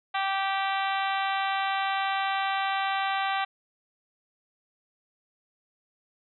harmonic tone, 389.5 Hz, G4, 11 cents flat, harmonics 2 / 3 / 4 / 5 / 6 / 7 / 8 / 9 / 10, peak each -28 / -32 / -34 / -36 / -38 / -39 / -40 / -41 / -42 dBFS, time 0.14-3.45 s, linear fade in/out 10 ms, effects none

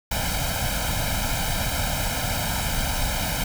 pink noise with comb filter, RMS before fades -25 dBFS, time 0.11-3.44 s, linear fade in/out 5 ms, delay 1.3 ms, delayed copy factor +1, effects none

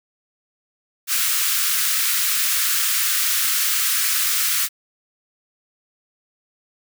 white high-pass noise, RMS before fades -20 dBFS, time 1.07-4.69 s, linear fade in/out 50 ms, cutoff 1200 Hz, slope 48 dB/octave, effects none

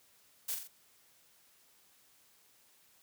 blue noise with echo, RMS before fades -36 dBFS, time 0.48-0.55 s, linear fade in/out 10 ms, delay 43 ms, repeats 3, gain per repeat -5 dB, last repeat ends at 0.679 s, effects white hiss -66 dBFS RMS until 3.02 s + high-pass 60 Hz 12 dB/octave

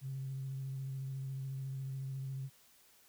sine tone with vibrato, 134.2 Hz, C3, 44 cents sharp, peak -37 dBFS, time 0.01-2.5 s, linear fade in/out 50 ms, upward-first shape square, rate 14 Hz, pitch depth 17 cents each way, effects tanh soft clip ceiling -33 dBFS + white hiss -65 dBFS RMS until 3.08 s

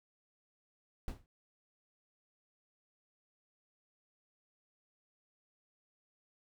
brown noise with exponential decay, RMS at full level -36 dBFS, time 1.08-1.26 s, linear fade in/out 1 ms, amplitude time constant 39 ms, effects none

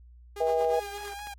sawtooth tone with tremolo, 407.3 Hz, G#4, 34 cents flat, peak -33 dBFS, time 0.36-1.14 s, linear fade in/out 5 ms, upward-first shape sine, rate 8.8 Hz, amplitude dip 60%
harmonic tone, 161.3 Hz, E3, 37 cents flat, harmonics 3 / 4 / 5, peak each -25 / -29 / -29 dBFS, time 0.4-0.8 s, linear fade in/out 10 ms
clicks, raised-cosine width 0.3 ms, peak -31 dBFS, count 2, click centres 0.646 / 1.271 s
sawtooth tone with vibrato, 815 Hz, G#5, 33 cents flat, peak -34 dBFS, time 0.73-1.34 s, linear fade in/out 5 ms, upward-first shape sine, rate 4.4 Hz, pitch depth 36 cents each way
effects added 60 Hz sine -49 dBFS peak until 1.38 s + AAC 64 kbps

